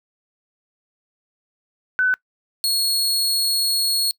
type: tone pair in turn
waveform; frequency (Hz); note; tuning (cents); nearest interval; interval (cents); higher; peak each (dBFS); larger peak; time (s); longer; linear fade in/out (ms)
sine / sawtooth; 1506 / 4327; F#6 / C#8; +30 / -43; octave + tritone; 1827; second; -15; neither; 1.99-2.14 / 2.64-4.11; second; 0
effects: noise-tail reverb RT60 0.1 s tail -24 dB re dry